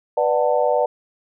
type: chord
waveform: sine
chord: B minor seventh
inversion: none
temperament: just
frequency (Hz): 493.9 / 592.7 / 740.8 / 889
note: B4 / D5 / F#5 / A5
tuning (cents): 0 / +16 / +2 / +18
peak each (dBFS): -20 / -19 / -23 / -24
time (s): 0.17-0.86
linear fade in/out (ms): 5
effects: none